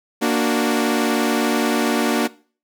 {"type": "chord", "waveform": "sawtooth", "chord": "Bb augmented", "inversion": "none", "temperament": "equal", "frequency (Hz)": [233.1, 293.7, 370], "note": ["Bb3", "D4", "F#4"], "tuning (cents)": [0, 0, 0], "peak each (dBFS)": [-16, -17, -19], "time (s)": [0.21, 2.28], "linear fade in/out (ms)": 20, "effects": ["noise-tail reverb RT60 0.4 s tail -20 dB re dry"]}